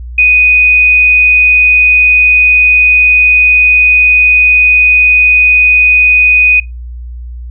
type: tone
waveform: sine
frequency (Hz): 2489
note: D#7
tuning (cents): 0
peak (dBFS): -3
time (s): 0.18-6.6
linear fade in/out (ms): 5
effects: noise-tail reverb RT60 0.2 s tail -22 dB re dry + added 60 Hz sine -21 dBFS peak until 7.5 s